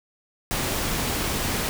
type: noise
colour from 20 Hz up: pink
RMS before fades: -26 dBFS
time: 0.51-1.69 s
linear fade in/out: 0 ms
effects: none